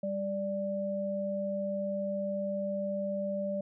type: tone pair together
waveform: sine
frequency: 198.15 / 587.3 Hz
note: G3 / D5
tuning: +19 / 0 cents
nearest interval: octave + perfect fifth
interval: 1881 cents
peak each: -35 / -32 dBFS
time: 0.03-3.61 s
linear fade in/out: 5 ms
effects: none